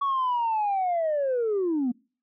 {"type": "linear sweep", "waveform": "sine", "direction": "down", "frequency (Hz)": [1129, 232.1], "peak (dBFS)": -21, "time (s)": [0.01, 1.92], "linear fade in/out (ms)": 10, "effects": ["noise-tail reverb RT60 0.4 s tail -26 dB re dry", "tanh soft clip ceiling -20 dBFS"]}